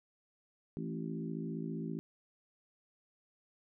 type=harmonic tone with a mistuned harmonic; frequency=55 Hz; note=A1; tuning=in tune; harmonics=3 / 4 / 5 / 6 / 7; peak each=-40 / -42 / -44 / -46 / -47 dBFS; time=0.77-1.99 s; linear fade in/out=0 ms; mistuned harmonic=5; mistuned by=-22 cents; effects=none